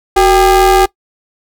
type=ring-modulated tone; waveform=square; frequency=207.7 Hz; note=G#3; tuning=in tune; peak=-3 dBFS; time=0.16-0.86 s; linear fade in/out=10 ms; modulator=581 Hz; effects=noise-tail reverb RT60 0.1 s tail -21 dB re dry